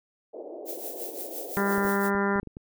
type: band-pass noise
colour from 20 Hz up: pink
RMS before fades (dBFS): -40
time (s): 0.33-1.9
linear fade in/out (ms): 10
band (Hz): 320 to 690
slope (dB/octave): 48
type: noise with tremolo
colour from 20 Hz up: violet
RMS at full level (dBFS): -35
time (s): 0.65-2.11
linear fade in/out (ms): 50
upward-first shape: triangle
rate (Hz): 5.8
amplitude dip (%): 70
type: harmonic tone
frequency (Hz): 199.4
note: G3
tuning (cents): +30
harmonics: 1 / 2 / 3 / 4 / 5 / 6 / 7 / 8 / 9 / 10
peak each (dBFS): -27 / -28 / -36 / -35 / -32 / -38 / -32 / -38 / -35 / -43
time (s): 1.57-2.4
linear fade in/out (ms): 0
type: clicks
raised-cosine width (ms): 3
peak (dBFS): -27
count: 8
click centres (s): 1.781 / 1.851 / 2.151 / 2.359 / 2.394 / 2.431 / 2.473 / 2.569
effects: none

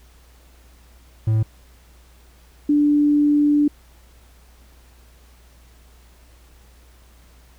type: tone pair in turn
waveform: triangle / sine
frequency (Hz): 109.9 / 293.4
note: A2 / D4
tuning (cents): -2 / -2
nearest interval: octave + perfect fourth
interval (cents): 1700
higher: second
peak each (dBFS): -13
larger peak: neither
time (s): 1.27-1.43 / 2.69-3.68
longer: second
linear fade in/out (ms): 5
effects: added 60 Hz sine -48 dBFS peak until 7.58 s + pink hiss -55 dBFS RMS until 7.58 s

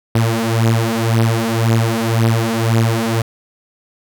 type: beating tone pair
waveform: sawtooth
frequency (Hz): 113 / 114.9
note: A2 / A#2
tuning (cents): +47 / -25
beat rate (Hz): 1.9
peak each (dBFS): -12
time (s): 0.15-3.22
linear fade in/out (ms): 5
effects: none

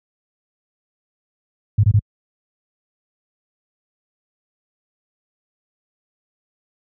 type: tone bursts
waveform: sine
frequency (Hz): 103.9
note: G#2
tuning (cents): +1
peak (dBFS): -9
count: 3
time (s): 1.78-1.992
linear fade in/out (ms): 5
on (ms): 54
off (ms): 25
effects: high-pass 60 Hz 12 dB/octave

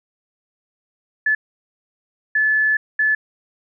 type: tone bursts at uneven times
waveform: sine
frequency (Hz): 1730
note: A6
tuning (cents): -30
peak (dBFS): -14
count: 3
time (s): 1.26-1.35 / 2.35-2.77 / 2.99-3.15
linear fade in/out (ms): 5
effects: none

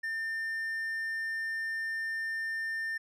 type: tone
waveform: triangle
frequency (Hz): 1800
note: A6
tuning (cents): +39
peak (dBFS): -30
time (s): 0.03-2.98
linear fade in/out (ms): 10
effects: none

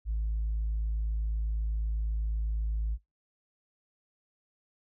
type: tone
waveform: sine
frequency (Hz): 54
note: A1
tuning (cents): -32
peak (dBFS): -26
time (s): 0.05-2.98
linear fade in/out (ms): 50
effects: noise-tail reverb RT60 0.2 s tail -24 dB re dry + tanh soft clip ceiling -25 dBFS

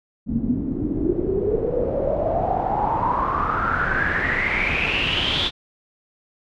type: noise with low-pass filter sweep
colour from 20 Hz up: pink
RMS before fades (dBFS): -22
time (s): 0.26-5.51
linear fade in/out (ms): 50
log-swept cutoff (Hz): 220 to 3600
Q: 9.9
effects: none

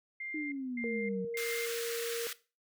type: tone bursts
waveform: sine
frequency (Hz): 2100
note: C7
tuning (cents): +6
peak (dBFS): -38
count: 3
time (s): 0.2-1.66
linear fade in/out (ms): 5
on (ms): 320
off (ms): 250
type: exponential sweep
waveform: sine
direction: down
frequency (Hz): 313.3 to 182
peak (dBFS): -35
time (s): 0.34-1.25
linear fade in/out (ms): 5
type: tone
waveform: sine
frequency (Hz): 466.2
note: A#4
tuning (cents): 0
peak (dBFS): -34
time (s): 0.84-2.27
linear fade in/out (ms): 0
type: high-pass noise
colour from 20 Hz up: pink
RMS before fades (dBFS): -40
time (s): 1.37-2.33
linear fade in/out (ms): 2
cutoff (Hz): 1300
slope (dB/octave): 48
effects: noise-tail reverb RT60 0.3 s tail -17 dB re dry

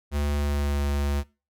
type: tone with pitch glide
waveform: square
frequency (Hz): 72.6 to 71.27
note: D2 to C#2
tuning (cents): -19 to +49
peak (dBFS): -24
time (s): 0.11-1.24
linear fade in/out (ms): 50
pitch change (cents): -32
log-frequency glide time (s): 0.34-0.81
effects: noise-tail reverb RT60 0.3 s tail -21 dB re dry

